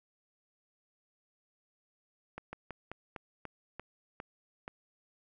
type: slowing click train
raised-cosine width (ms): 0.5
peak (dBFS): -26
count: 9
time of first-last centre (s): 2.38-4.679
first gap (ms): 150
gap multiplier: 1.18
effects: none